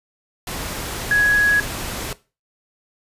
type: tone in noise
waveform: sine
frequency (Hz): 1669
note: G#6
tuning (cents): +8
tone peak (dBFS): -13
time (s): 1.11-1.6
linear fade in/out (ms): 2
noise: pink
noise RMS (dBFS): -28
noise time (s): 0.47-2.13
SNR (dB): +12
effects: noise-tail reverb RT60 0.3 s tail -18 dB re dry + resampled to 32000 Hz

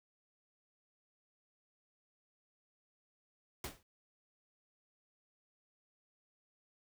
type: noise with exponential decay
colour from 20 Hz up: pink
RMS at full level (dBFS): -38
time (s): 3.64-3.83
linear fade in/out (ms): 2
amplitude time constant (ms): 41
effects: none

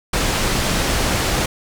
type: low-pass noise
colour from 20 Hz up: pink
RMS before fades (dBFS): -19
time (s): 0.13-1.46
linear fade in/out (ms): 5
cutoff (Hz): 9200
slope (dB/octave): 12
effects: none

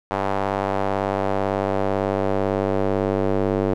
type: tone with band-pass filter sweep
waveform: square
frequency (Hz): 49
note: G1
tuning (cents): 0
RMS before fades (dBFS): -22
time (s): 0.11-3.74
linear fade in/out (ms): 0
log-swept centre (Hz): 820 to 430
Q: 1.5
effects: none

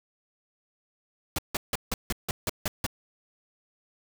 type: noise bursts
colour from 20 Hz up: pink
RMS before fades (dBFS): -28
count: 9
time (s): 1.36-2.865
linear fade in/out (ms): 2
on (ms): 25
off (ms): 160
effects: none

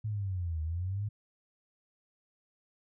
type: linear two-way sweep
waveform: sine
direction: down then up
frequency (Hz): 110 to 77.1 to 106.9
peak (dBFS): -31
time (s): 0.04-1.09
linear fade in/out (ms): 10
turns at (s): 0.62
effects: none

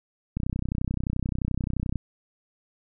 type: click train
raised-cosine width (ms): 5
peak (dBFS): -15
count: 51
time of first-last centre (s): 0.37-1.957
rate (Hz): 31.5
effects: none

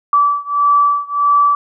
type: beating tone pair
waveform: sine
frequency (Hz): 1155 / 1156.6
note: D6 / D6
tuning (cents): -29 / -27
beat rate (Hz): 1.6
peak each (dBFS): -13 / -14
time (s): 0.13-1.55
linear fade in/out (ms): 2
effects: none

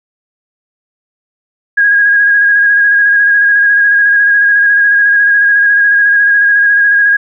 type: tone with vibrato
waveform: sine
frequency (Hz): 1642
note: G#6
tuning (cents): -20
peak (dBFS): -5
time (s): 1.77-7.17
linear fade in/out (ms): 10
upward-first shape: square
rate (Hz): 14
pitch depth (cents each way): 21
effects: none

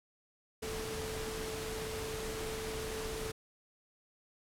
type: tone in noise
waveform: sine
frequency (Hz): 440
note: A4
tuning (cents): 0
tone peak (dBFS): -40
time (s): 0.62-3.32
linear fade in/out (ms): 10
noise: pink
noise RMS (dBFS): -41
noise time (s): 0.62-3.32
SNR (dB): -2
effects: low-pass 12000 Hz 12 dB/octave

